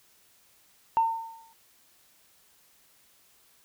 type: tone with exponential decay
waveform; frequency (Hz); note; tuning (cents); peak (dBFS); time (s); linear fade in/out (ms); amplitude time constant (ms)
sine; 907; A#5; -48; -17; 0.97-1.53; 0; 120
effects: tanh soft clip ceiling -14 dBFS + white hiss -62 dBFS RMS until 3.64 s